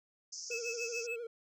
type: band-pass noise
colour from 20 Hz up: pink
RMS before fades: -45 dBFS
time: 0.32-1.07 s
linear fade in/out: 10 ms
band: 5000 to 6800 Hz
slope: 96 dB/octave
type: tone with vibrato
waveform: triangle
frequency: 468.1 Hz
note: A#4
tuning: 7 cents sharp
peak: -37 dBFS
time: 0.5-1.27 s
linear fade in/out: 5 ms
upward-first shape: sine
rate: 13 Hz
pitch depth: 60 cents each way
type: tone with tremolo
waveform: triangle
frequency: 2600 Hz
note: E7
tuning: 24 cents flat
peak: -34 dBFS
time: 0.51-1.16 s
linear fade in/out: 2 ms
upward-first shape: sine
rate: 7 Hz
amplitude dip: 100%
effects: none